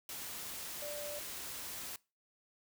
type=tone in noise; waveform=sine; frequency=587.3 Hz; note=D5; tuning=in tune; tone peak=-42 dBFS; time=0.82-1.19 s; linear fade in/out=2 ms; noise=white; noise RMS=-44 dBFS; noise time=0.09-1.96 s; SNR=-1 dB; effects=noise-tail reverb RT60 0.3 s tail -23 dB re dry